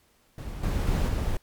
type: noise with level steps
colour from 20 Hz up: brown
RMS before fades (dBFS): -35 / -26 / -24 / -27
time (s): 0.38-1.37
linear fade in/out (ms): 2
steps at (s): 0.63 / 0.87 / 1.08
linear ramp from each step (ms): 5
effects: pink hiss -64 dBFS RMS until 1.42 s + MP3 96 kbps